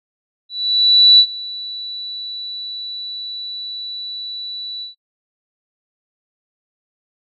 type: tone with ADSR envelope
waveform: sine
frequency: 3951 Hz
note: B7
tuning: in tune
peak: -4 dBFS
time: 0.49-4.95 s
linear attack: 700 ms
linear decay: 69 ms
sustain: -21 dB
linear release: 130 ms
effects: noise-tail reverb RT60 0.1 s tail -26 dB re dry